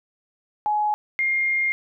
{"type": "tone pair in turn", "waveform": "sine", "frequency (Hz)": [842, 2122], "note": ["G#5", "C7"], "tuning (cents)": [24, 24], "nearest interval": "octave + major third", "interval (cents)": 1600, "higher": "second", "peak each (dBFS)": -19, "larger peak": "neither", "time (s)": [[0.66, 0.94], [1.19, 1.72]], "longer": "second", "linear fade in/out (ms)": 0, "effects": []}